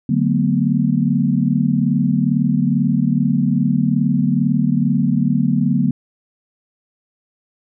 sine chord, B minor seventh, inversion first, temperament equal with one note detuned, 146.83 / 185 / 224.5 / 246.9 Hz, D3 / F#3 / A3 / B3, 0 / 0 / +35 / 0 cents, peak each -19 dBFS, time 0.09-5.91 s, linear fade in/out 5 ms, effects none

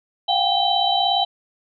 sine tone cluster, 705 / 767 / 804 / 3091 / 3923 Hz, F5 / G5 / G5 / G7 / B7, +16 / -38 / +44 / -25 / -12 cents, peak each -23 dBFS, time 0.28-1.25 s, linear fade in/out 10 ms, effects none

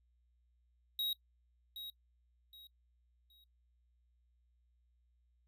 square tone with echo, 3807 Hz, A#7, 36 cents sharp, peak -35 dBFS, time 0.99-1.13 s, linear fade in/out 2 ms, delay 770 ms, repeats 3, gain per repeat -10 dB, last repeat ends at 3.44 s, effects noise-tail reverb RT60 0.1 s tail -21 dB re dry + added 60 Hz sine -70 dBFS peak until 5.47 s

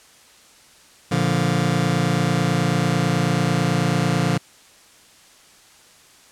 sawtooth chord, Bb major, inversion none, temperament just, 116.54 / 145.68 / 174.81 Hz, Bb2 / D3 / F3, 0 / -14 / +2 cents, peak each -20 / -17 / -17 dBFS, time 1.11-4.38 s, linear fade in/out 10 ms, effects white hiss -50 dBFS RMS until 6.31 s + low-pass 9000 Hz 12 dB/octave

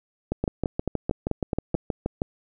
two click trains, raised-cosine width 2 ms, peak -11 / -11 dBFS, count 7 / 13, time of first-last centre 0.44-1.75 / 0.32-2.219 s, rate 4.58 / 6.32 Hz, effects none

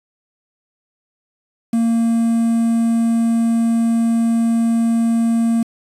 triangle tone with quantisation, 230 Hz, A#3, 23 cents flat, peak -11 dBFS, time 1.73-5.63 s, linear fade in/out 5 ms, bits 6, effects resampled to 32000 Hz

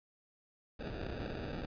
pink noise with sample-and-hold, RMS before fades -41 dBFS, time 0.79-1.66 s, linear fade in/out 10 ms, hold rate 1050 Hz, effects resampled to 11025 Hz

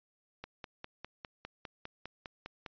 click train, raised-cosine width 0.3 ms, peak -26 dBFS, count 12, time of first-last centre 0.44-2.662 s, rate 4.95 Hz, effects resampled to 11025 Hz

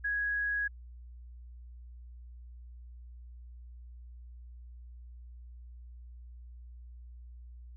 sine tone, 1661.2 Hz, G#6, in tune, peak -29 dBFS, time 0.04-0.68 s, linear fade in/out 10 ms, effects added 60 Hz sine -46 dBFS peak until 7.76 s

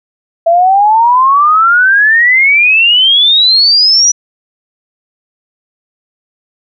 sine exponential sweep, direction up, 660 to 5920 Hz, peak -4 dBFS, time 0.46-4.12 s, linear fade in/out 10 ms, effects none

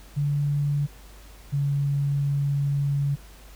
sine tone pair in turn, 144.3 / 141.41 Hz, D3 / C#3, -30 / +35 cents, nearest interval unison, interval 35 cents, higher first, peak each -21 / -21 dBFS, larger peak neither, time 0.16-0.87 / 1.52-3.16 s, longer second, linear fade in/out 20 ms, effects added 50 Hz sine -45 dBFS peak until 3.55 s + pink hiss -51 dBFS RMS until 3.55 s

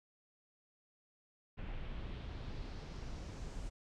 brown noise with low-pass filter sweep, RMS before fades -44 dBFS, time 1.57-3.7 s, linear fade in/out 20 ms, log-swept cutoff 2600 to 7800 Hz, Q 2, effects none

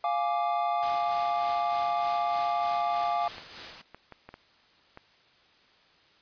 triangle chord, D diminished, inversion first, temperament equal, 698.5 / 830.6 / 1174.7 Hz, F5 / Ab5 / D6, 0 / 0 / 0 cents, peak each -26 / -29 / -30 dBFS, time 0.04-3.28 s, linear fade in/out 2 ms
white noise with tremolo, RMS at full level -39 dBFS, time 0.82-3.82 s, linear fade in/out 10 ms, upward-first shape sine, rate 3.3 Hz, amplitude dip 45%
clicks, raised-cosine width 0.5 ms, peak -29 dBFS, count 6, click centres 3.382 / 3.946 / 4.123 / 4.29 / 4.341 / 4.974 s
effects white hiss -61 dBFS RMS until 6.21 s + resampled to 11025 Hz

